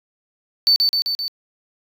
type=tone with echo; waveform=triangle; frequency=4525 Hz; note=C#8; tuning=35 cents sharp; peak=-9 dBFS; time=0.67-0.76 s; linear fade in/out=0 ms; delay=130 ms; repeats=4; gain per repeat=-3 dB; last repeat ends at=1.28 s; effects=tanh soft clip ceiling -6 dBFS